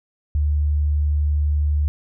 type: tone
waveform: sine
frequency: 74 Hz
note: D2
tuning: 14 cents sharp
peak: -16 dBFS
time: 0.35-1.88 s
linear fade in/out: 0 ms
effects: none